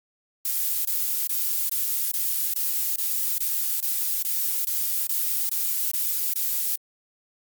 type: noise bursts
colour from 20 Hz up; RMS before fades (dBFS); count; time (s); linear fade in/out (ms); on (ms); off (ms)
violet; -25; 15; 0.45-6.758; 2; 400; 22
effects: Opus 48 kbps